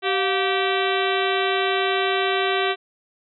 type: harmonic tone with a mistuned harmonic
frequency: 386.5 Hz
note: G4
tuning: 24 cents flat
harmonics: 1 / 2 / 3 / 4 / 5 / 6 / 7 / 8 / 9 / 10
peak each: -23 / -26 / -28 / -29 / -30 / -31 / -31 / -32 / -33 / -33 dBFS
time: 0.02-2.76 s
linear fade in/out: 50 ms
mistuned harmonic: 2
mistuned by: -130 cents
effects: none